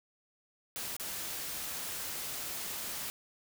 white noise with dropouts, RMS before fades -39 dBFS, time 0.76-3.1 s, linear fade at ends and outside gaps 0 ms, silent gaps 0.966-0.998 s, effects none

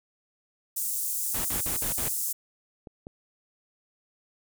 pink high-pass noise, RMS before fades -30 dBFS, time 0.76-2.33 s, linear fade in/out 10 ms, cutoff 7700 Hz, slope 24 dB/octave
pink noise bursts, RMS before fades -35 dBFS, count 5, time 1.34-2.086 s, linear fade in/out 5 ms, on 110 ms, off 49 ms
clicks, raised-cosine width 2 ms, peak -24 / -29 / -27 dBFS, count 3, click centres 1.56 / 2.872 / 3.069 s
effects none

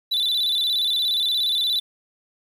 triangle tone with vibrato, 3729 Hz, A#7, in tune, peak -18 dBFS, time 0.11-1.8 s, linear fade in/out 10 ms, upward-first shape square, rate 17 Hz, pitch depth 95 cents each way, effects 8-bit

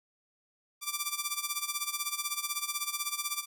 5% pulse tone with tremolo, 1174.7 Hz, D6, in tune, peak -17 dBFS, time 0.81-3.46 s, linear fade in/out 50 ms, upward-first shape sine, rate 16 Hz, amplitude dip 80%, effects none

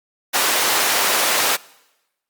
pink high-pass noise, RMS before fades -18 dBFS, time 0.33-1.57 s, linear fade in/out 20 ms, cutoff 610 Hz, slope 12 dB/octave, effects noise-tail reverb RT60 1.0 s tail -23 dB re dry + Opus 48 kbps

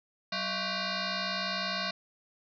sine tone with frequency modulation, 1500 Hz, F#6, 23 cents sharp, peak -30 dBFS, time 0.32-1.91 s, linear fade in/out 5 ms, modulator 437 Hz, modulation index 7.5, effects none

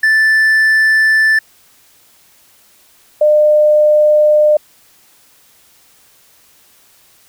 triangle / sine tone pair in turn, 1760 / 603.1 Hz, A6 / D5, 0 / +46 cents, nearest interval octave + perfect fifth, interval 1854 cents, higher first, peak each -6 dBFS, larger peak neither, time 0.03-1.39 / 3.21-4.57 s, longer neither, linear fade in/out 5 ms, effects white hiss -49 dBFS RMS until 7.28 s

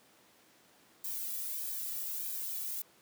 violet noise with flanger, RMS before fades -38 dBFS, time 1.04-2.82 s, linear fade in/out 5 ms, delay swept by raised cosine 1.4 to 1.92 ms, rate 1.6 Hz, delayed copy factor -0.9, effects pink hiss -63 dBFS RMS until 3.01 s + high-pass 200 Hz 12 dB/octave

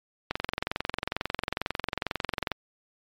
click train, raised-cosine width 0.3 ms, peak -11 dBFS, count 50, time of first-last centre 0.31-2.517 s, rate 22.2 Hz, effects MP3 96 kbps

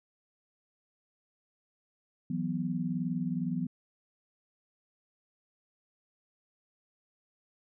sine chord, E suspended second, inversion none, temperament equal with one note detuned, 164.81 / 184.36 / 246.9 Hz, E3 / F#3 / B3, 0 / -6 / 0 cents, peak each -34 dBFS, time 2.3-3.67 s, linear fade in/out 5 ms, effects none

